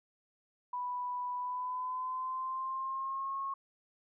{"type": "tone with pitch glide", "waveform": "sine", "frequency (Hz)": [987.8, 1089.7], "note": ["B5", "C#6"], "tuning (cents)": [0, -30], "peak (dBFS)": -34, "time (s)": [0.73, 3.54], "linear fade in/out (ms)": 5, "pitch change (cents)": 170, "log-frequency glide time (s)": [1.37, 3.39], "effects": []}